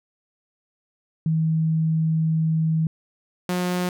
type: tone pair in turn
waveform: sine / sawtooth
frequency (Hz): 160 / 179.59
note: D#3 / F3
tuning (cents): +49 / +49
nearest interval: major second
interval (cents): 200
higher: second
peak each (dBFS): -18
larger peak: neither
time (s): 1.26-2.87 / 3.49-3.89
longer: first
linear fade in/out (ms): 2
effects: none